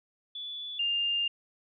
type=tone pair in turn; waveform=sine; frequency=3451 / 2805 Hz; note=A7 / F7; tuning=-34 / +7 cents; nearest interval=major third; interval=359 cents; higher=first; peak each=-36 / -26 dBFS; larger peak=second; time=0.35-0.79 / 0.79-1.28 s; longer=second; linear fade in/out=5 ms; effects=none